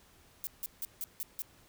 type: noise bursts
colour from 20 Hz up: violet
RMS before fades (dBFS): -37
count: 6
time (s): 0.44-1.42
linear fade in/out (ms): 0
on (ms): 30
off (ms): 160
effects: pink hiss -62 dBFS RMS until 1.68 s